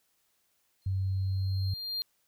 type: tone with exponential growth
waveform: triangle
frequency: 4200 Hz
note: C8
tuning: 6 cents sharp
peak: -28 dBFS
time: 0.82-2.02 s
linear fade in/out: 0 ms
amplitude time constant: 260 ms
type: tone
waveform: sine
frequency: 95.6 Hz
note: G2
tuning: 43 cents flat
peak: -27 dBFS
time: 0.86-1.74 s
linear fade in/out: 5 ms
effects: white hiss -73 dBFS RMS until 2.27 s